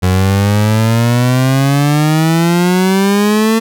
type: exponential sweep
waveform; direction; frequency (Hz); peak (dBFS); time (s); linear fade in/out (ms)
30% pulse; up; 90.6 to 226.8; -6; 0.02-3.6; 20
effects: none